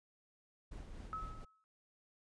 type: noise with tremolo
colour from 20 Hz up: brown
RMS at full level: -47 dBFS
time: 0.71-1.45 s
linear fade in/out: 10 ms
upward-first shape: sine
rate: 4.2 Hz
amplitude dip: 35%
type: tone with exponential decay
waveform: sine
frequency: 1291 Hz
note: E6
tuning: 37 cents flat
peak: -37 dBFS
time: 1.13-1.64 s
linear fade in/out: 0 ms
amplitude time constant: 110 ms
effects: resampled to 22050 Hz